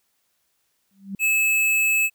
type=tone with exponential growth; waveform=sine; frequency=196 Hz; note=G3; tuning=in tune; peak=-25 dBFS; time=0.91-1.15 s; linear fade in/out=2 ms; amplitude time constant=51 ms
type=tone; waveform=square; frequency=2600 Hz; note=E7; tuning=24 cents flat; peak=-18 dBFS; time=1.19-2.1 s; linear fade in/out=50 ms
effects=white hiss -70 dBFS RMS until 2.14 s